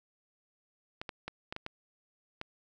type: clicks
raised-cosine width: 0.3 ms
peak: -22 dBFS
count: 7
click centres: 1.015 / 1.092 / 1.28 / 1.525 / 1.564 / 1.664 / 2.414 s
effects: none